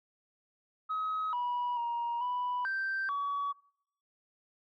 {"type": "tone with pitch steps", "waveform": "sine", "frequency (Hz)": [1272, 974, 944, 987, 1565, 1133], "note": ["D#6", "B5", "A#5", "B5", "G6", "C#6"], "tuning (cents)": [38, -24, 22, -1, -3, 37], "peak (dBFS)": -29, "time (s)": [0.89, 3.53], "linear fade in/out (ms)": 20, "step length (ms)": 440, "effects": ["noise-tail reverb RT60 0.7 s tail -23 dB re dry", "tanh soft clip ceiling -28 dBFS"]}